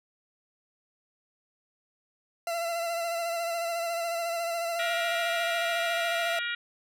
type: tone with vibrato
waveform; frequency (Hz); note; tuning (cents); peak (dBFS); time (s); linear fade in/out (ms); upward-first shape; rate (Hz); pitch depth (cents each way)
40% pulse; 677; E5; +46; -28; 2.47-6.39; 2; sine; 14; 29
type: harmonic tone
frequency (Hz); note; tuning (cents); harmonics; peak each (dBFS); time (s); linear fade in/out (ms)
474; A#4; +29; 3 / 4 / 5 / 6 / 7 / 8; -33 / -35 / -37 / -39 / -40 / -41; 4.79-6.55; 5
effects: none